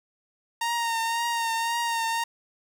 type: tone with vibrato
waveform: sawtooth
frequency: 925 Hz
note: A#5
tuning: 14 cents flat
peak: -21 dBFS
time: 0.61-2.24 s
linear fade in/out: 5 ms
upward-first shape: triangle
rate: 1.9 Hz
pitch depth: 36 cents each way
effects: low-pass 12000 Hz 12 dB/octave + 8-bit